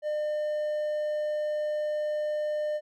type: tone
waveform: triangle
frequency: 603 Hz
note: D5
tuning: 46 cents sharp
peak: -25 dBFS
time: 0.02-2.81 s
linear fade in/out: 50 ms
effects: none